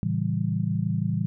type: chord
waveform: sine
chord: A dominant seventh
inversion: none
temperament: equal with one note detuned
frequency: 112.38 / 138.59 / 164.81 / 196 Hz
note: A2 / C#3 / E3 / G3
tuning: +37 / 0 / 0 / 0 cents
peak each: -28 / -31 / -27 / -29 dBFS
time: 0.03-1.26 s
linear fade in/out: 0 ms
effects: none